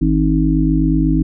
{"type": "harmonic tone with a mistuned harmonic", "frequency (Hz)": 52.9, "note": "G#1", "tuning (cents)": 33, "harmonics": [1, 3, 5, 6], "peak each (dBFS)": [-17, -17, -17, -17], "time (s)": [0.01, 1.23], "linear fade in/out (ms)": 10, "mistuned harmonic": 6, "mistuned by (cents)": -26, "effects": []}